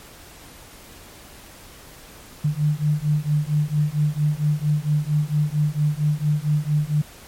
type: beating tone pair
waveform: sine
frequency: 147.6 / 152 Hz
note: D3 / D#3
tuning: +9 / -40 cents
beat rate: 4.4 Hz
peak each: -21 dBFS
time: 2.44-7.02 s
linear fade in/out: 10 ms
effects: pink hiss -44 dBFS RMS until 7.27 s + MP3 64 kbps